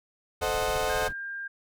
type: chord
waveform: 30% pulse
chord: A diminished seventh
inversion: none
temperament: equal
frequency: 440 / 523.3 / 622.3 / 740 Hz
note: A4 / C5 / Eb5 / Gb5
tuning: 0 / 0 / 0 / 0 cents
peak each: -29 dBFS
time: 0.41-1.09 s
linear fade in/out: 20 ms
type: noise with tremolo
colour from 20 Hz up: brown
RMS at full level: -36 dBFS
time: 0.41-1.13 s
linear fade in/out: 5 ms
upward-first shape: sine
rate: 15 Hz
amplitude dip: 65%
type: tone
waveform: sine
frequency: 1600 Hz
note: G6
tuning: 35 cents sharp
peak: -33 dBFS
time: 0.89-1.48 s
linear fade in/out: 10 ms
effects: none